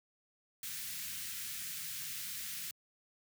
white band-stop noise, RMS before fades -42 dBFS, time 0.63-2.71 s, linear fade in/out 2 ms, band 190 to 1600 Hz, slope 24 dB/octave, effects high-pass 100 Hz 12 dB/octave

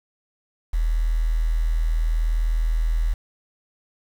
sine tone with quantisation, 40.36 Hz, E1, 36 cents flat, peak -18 dBFS, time 0.73-3.14 s, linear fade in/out 10 ms, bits 7, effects none

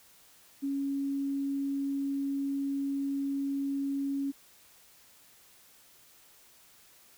sine tone, 277.2 Hz, C#4, in tune, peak -29 dBFS, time 0.62-4.32 s, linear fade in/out 20 ms, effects white hiss -59 dBFS RMS until 7.17 s

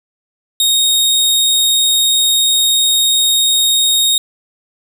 sawtooth tone, 3729 Hz, A#7, in tune, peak -7 dBFS, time 0.6-4.18 s, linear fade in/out 2 ms, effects none

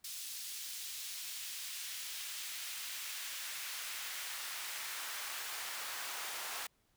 pink noise with high-pass filter sweep, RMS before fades -43 dBFS, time 0.04-6.67 s, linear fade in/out 5 ms, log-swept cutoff 4300 to 930 Hz, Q 0.84, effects pink hiss -75 dBFS RMS until 6.96 s

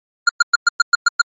square tone bursts, 1406 Hz, F6, 11 cents sharp, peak -8 dBFS, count 8, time 0.27-1.216 s, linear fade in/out 5 ms, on 22 ms, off 110 ms, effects MP3 32 kbps

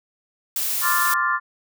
blue noise, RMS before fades -24 dBFS, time 0.56-1.14 s, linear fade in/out 2 ms
sine chord, D minor seventh, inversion third, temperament equal, 1046.5 / 1174.7 / 1396.9 / 1760 Hz, C6 / D6 / F6 / A6, 0 / 0 / 0 / 0 cents, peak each -24 dBFS, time 0.81-1.4 s, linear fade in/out 50 ms
effects none

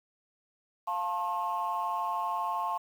sine chord, F major, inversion none, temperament equal with one note detuned, 698.5 / 880 / 1074.1 Hz, F5 / A5 / C6, 0 / 0 / +45 cents, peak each -35 / -32 / -31 dBFS, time 0.87-2.78 s, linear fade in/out 10 ms, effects tanh soft clip ceiling -23 dBFS + 9-bit

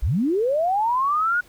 sine linear sweep, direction up, 36.8 to 1476 Hz, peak -18 dBFS, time 0.02-1.41 s, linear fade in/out 10 ms, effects pink hiss -53 dBFS RMS until 1.48 s

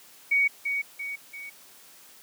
sine tone with echo, 2243 Hz, C#7, 20 cents sharp, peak -19 dBFS, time 0.31-0.48 s, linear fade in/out 10 ms, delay 340 ms, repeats 3, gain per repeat -6 dB, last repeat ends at 1.5 s, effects white hiss -52 dBFS RMS until 2.22 s + high-pass 150 Hz 12 dB/octave

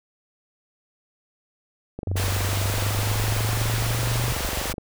click train, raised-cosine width 2 ms, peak -18 dBFS, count 68, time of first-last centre 1.99-4.782 s, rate 24 Hz
sine linear sweep, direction up, 92.5 to 119.7 Hz, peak -23 dBFS, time 2.07-4.33 s, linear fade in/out 10 ms
pink band-stop noise, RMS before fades -28 dBFS, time 2.16-4.73 s, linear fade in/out 10 ms, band 100 to 460 Hz, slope 24 dB/octave
effects none

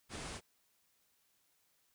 pink low-pass noise, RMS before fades -45 dBFS, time 0.09-0.41 s, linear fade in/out 50 ms, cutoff 10000 Hz, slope 96 dB/octave, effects white hiss -75 dBFS RMS until 1.94 s

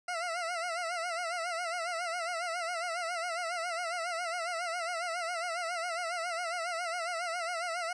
20% pulse tone with vibrato, 687 Hz, F5, 29 cents flat, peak -28 dBFS, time 0.08-7.93 s, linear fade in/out 5 ms, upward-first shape sine, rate 7.3 Hz, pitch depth 92 cents each way, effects resampled to 22050 Hz

